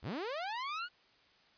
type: linear sweep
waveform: sawtooth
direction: up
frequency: 48.73 to 1485 Hz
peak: -33 dBFS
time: 0.02-0.89 s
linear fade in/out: 50 ms
effects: white hiss -66 dBFS RMS until 1.57 s + resampled to 11025 Hz